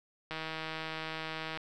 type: click train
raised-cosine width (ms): 0.3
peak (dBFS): -22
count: 202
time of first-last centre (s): 0.31-1.574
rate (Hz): 159
effects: none